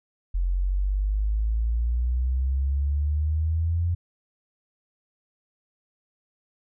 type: exponential sweep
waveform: sine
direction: up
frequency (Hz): 43.65 to 87.31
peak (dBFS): -21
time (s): 0.34-3.95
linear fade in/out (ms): 10
effects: none

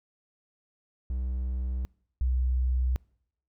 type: tone pair in turn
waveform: triangle / sine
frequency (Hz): 63.1 / 63.1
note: B1 / B1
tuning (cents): +38 / +38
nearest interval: unison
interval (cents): 0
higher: neither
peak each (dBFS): -26 / -23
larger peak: second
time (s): 1.1-1.85 / 2.21-2.96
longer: neither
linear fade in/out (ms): 0
effects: noise-tail reverb RT60 0.7 s tail -26 dB re dry

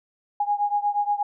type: beating tone pair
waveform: sine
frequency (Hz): 820 / 828.4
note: G#5 / G#5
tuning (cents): -22 / -5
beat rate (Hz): 8.4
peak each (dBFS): -23 / -25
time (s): 0.4-1.23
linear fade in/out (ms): 5
effects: none

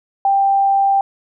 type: tone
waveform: sine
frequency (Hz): 788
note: G5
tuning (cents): +9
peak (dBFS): -11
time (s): 0.25-1.01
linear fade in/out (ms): 2
effects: none

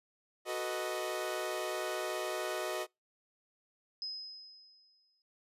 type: chord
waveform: sawtooth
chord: B dominant seventh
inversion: second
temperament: equal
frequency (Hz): 370 / 440 / 493.9 / 622.3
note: F#4 / A4 / B4 / D#5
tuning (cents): 0 / 0 / 0 / 0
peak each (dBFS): -35 / -40 / -39 / -34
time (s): 0.45-2.87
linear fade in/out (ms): 50
type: tone with exponential decay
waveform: sine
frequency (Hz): 5070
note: D#8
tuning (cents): +32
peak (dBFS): -35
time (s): 4.02-5.22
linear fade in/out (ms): 1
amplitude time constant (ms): 260
effects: noise-tail reverb RT60 0.2 s tail -26 dB re dry + resampled to 32000 Hz

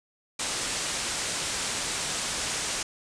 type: low-pass noise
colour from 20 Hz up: white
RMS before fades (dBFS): -31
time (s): 0.39-2.83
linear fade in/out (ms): 5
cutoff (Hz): 9100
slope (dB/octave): 48
effects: none

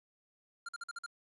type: tone bursts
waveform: square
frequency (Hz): 1394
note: F6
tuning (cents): -4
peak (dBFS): -40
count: 6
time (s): 0.66-1.063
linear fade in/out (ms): 5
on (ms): 28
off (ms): 47
effects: resampled to 24000 Hz + 11-bit

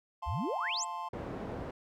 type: chord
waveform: triangle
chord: F major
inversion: none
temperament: equal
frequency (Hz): 698.5 / 880 / 1046.5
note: F5 / A5 / C6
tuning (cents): 0 / 0 / 0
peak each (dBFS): -43 / -38 / -37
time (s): 0.22-1.09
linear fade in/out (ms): 10
type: exponential sweep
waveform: sine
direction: up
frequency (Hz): 60 to 8380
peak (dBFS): -32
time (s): 0.26-0.85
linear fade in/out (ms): 20
type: low-pass noise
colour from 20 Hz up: white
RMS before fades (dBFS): -40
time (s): 1.13-1.71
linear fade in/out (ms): 5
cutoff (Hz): 570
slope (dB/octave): 12
effects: none

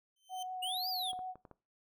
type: tone with exponential growth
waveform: sawtooth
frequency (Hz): 3088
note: G7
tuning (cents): -27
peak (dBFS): -37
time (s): 0.16-0.43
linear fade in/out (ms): 5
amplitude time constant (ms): 58
type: tone with vibrato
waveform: sine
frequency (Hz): 740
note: F#5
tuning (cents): 0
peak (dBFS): -38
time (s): 0.29-1.35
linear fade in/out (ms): 50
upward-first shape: triangle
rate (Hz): 5.4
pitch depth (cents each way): 14
type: exponential two-way sweep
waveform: square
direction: up then down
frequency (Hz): 2794 to 4978 to 3222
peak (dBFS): -36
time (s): 0.62-1.12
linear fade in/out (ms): 10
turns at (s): 0.89
type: clicks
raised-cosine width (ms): 1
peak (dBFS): -38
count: 5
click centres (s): 1.132 / 1.191 / 1.356 / 1.452 / 1.513
effects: noise-tail reverb RT60 0.3 s tail -20 dB re dry

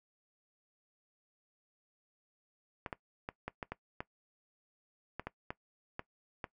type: clicks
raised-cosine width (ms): 0.5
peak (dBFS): -23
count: 12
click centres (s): 2.862 / 2.928 / 3.289 / 3.48 / 3.628 / 3.72 / 4.005 / 5.196 / 5.27 / 5.505 / 5.994 / 6.442
effects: noise-tail reverb RT60 0.1 s tail -19 dB re dry

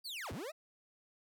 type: linear two-way sweep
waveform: 40% pulse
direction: down then up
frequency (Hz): 4788 to 62.4 to 677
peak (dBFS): -40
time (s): 0.04-0.52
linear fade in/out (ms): 20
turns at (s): 0.32
effects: none

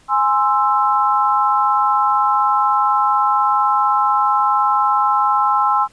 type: chord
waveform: sine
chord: Ab augmented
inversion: none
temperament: equal with one note detuned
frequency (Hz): 830.6 / 1046.5 / 1322.3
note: Ab5 / C6 / E6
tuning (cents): 0 / 0 / +5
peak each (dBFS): -17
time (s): 0.08-5.88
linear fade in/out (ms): 50
effects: pink hiss -52 dBFS RMS until 5.92 s + resampled to 22050 Hz

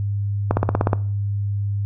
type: click train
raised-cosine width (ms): 1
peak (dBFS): -3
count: 8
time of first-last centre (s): 0.51-0.932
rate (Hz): 16.6
effects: noise-tail reverb RT60 0.5 s tail -19 dB re dry + added 101 Hz sine -20 dBFS peak until 1.85 s

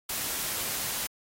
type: noise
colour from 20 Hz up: white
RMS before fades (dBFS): -32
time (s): 0.09-1.07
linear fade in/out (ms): 5
effects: AAC 48 kbps

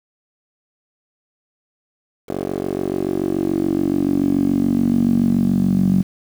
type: tone with band-pass filter sweep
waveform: 10% pulse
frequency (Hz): 47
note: F#1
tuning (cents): +28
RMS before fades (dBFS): -18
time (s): 2.28-6.03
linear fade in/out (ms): 20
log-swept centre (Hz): 450 to 190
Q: 5.4
effects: 7-bit

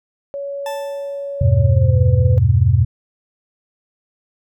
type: tone with pitch glide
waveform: sine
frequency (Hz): 561 to 505.6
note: C#5 to B4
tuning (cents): +21 to +41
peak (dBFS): -23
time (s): 0.34-2.38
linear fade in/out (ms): 0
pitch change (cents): -180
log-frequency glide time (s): 1.62-2
type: tone with exponential decay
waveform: 40% pulse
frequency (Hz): 880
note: A5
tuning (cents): 0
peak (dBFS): -23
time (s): 0.66-1.45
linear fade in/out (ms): 2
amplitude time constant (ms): 170
type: chord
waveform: sine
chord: E minor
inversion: none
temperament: just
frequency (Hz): 82.41 / 98.89 / 123.61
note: E2 / G2 / B2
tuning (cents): 0 / +16 / +2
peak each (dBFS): -16 / -14 / -14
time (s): 1.41-2.85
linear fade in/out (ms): 5
effects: none

